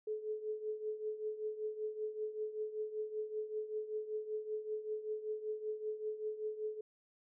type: tone with tremolo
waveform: sine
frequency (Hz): 429.7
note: A4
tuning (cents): -41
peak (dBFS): -34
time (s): 0.07-6.81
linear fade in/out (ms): 5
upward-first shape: triangle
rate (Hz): 5.2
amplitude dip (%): 80
effects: none